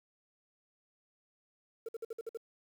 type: tone bursts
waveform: sine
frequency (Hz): 453.7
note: A#4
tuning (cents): -47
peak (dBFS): -34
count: 7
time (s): 1.86-2.373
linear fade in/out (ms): 5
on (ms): 27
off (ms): 54
effects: tanh soft clip ceiling -36 dBFS + 10-bit